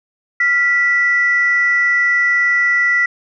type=tone pair together; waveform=sine; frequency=1390 / 1963.7 Hz; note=F6 / B6; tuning=-9 / -10 cents; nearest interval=tritone; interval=599 cents; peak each=-20 / -11 dBFS; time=0.4-3.06 s; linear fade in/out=5 ms; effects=tanh soft clip ceiling -5 dBFS